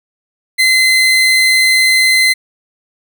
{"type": "tone", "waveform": "30% pulse", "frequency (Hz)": 2056, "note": "C7", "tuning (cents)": -31, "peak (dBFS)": -5, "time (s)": [0.58, 2.34], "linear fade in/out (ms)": 20, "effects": []}